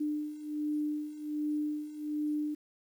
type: beating tone pair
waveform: sine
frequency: 298.8 / 300.1 Hz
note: D4 / D4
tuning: +30 / +38 cents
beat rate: 1.3 Hz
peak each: -37 / -33 dBFS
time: 0-2.55 s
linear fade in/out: 10 ms
effects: 10-bit